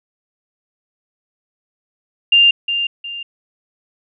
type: tone with echo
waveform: sine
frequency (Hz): 2796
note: F7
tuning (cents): +1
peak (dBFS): -7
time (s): 2.32-2.51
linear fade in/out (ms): 5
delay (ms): 360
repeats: 2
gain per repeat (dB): -9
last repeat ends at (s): 3.23
effects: none